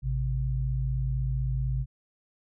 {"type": "tone pair together", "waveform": "sine", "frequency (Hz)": [55, 130.81], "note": ["A1", "C3"], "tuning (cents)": [0, 0], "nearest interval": "octave + minor third", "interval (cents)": 1500, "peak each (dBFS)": -28, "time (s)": [0.02, 1.86], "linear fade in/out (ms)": 50, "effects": []}